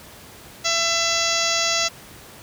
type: harmonic tone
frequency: 670 Hz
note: E5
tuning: 28 cents sharp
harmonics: 1 / 2 / 3 / 4 / 5 / 6 / 7 / 8 / 9 / 10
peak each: -28 / -28 / -28 / -28 / -28 / -28 / -28 / -28 / -28 / -28 dBFS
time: 0.64-1.89 s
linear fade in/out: 20 ms
effects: pink hiss -43 dBFS RMS until 2.42 s + high-pass 60 Hz 12 dB/octave